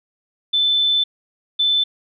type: tone pair in turn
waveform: sine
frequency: 3522 / 3522 Hz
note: A7 / A7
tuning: +1 / +1 cents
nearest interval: unison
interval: 0 cents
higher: neither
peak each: -14 dBFS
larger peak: neither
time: 0.53-1.04 / 1.59-1.84 s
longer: first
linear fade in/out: 10 ms
effects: none